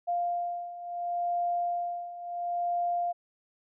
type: beating tone pair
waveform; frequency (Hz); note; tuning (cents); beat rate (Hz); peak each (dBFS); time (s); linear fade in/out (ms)
sine; 698.5 / 699.22; F5 / F5; 0 / +2; 0.72; -34 / -30; 0.07-3.13; 20
effects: none